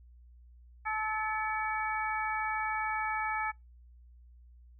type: harmonic tone with a mistuned harmonic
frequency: 433.2 Hz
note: A4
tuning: 27 cents flat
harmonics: 2 / 3 / 4 / 5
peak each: -34 / -36 / -37 / -38 dBFS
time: 0.85-3.52 s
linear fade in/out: 20 ms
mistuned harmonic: 5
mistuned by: +74 cents
effects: noise-tail reverb RT60 0.2 s tail -26 dB re dry + added 60 Hz sine -53 dBFS peak until 4.79 s